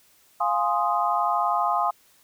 sine chord, F minor seventh, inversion none, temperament equal, 698.5 / 830.6 / 1046.5 / 1244.5 Hz, F5 / Ab5 / C6 / Eb6, 0 / 0 / 0 / 0 cents, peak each -26 dBFS, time 0.4-1.91 s, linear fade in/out 10 ms, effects white hiss -59 dBFS RMS until 2.23 s

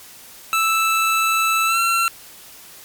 25% pulse tone with pitch glide, 1318.5 to 1357.1 Hz, E6 to E6, 0 to +50 cents, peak -12 dBFS, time 0.53-2.08 s, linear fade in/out 0 ms, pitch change +50 cents, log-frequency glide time 1.66-1.78 s, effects white hiss -42 dBFS RMS until 2.84 s + MP3 96 kbps

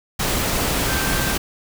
sine tone in noise, 1564 Hz, G6, 4 cents flat, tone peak -27 dBFS, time 0.88-1.34 s, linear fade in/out 10 ms, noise pink, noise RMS -21 dBFS, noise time 0.19-1.38 s, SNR -9 dB, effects none

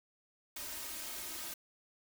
white noise with comb filter, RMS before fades -43 dBFS, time 0.56-1.54 s, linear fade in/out 5 ms, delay 3.2 ms, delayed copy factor +0.95, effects none

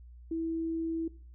sine tone, 327.2 Hz, E4, 13 cents flat, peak -30 dBFS, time 0.31-1.08 s, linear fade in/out 5 ms, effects noise-tail reverb RT60 0.4 s tail -19 dB re dry + added 60 Hz sine -48 dBFS peak until 1.34 s

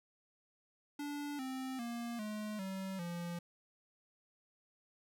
square tone with pitch steps, 290 / 261.4 / 235.6 / 212.3 / 191.33 / 172.44 Hz, D4 / C4 / A#3 / G#3 / G3 / F3, -22 / -1 / +19 / +38 / -42 / -22 cents, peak -40 dBFS, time 0.99-3.39 s, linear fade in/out 5 ms, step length 400 ms, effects none

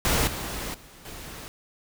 pink noise with level steps, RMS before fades -23 / -33 / -49 / -40 dBFS, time 0.05-1.48 s, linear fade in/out 0 ms, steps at 0.27 / 0.74 / 1.05 s, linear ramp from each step 5 ms, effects none

